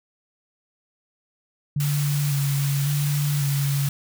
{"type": "tone with vibrato", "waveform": "sine", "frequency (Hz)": 142.7, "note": "D3", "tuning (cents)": -49, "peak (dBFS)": -20, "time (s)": [1.76, 3.89], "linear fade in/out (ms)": 5, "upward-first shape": "square", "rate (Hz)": 0.91, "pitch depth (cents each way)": 28}
{"type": "high-pass noise", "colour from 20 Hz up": "white", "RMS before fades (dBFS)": -32, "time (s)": [1.8, 3.89], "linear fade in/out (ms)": 2, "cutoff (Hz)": 830, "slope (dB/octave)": 12}
{"effects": []}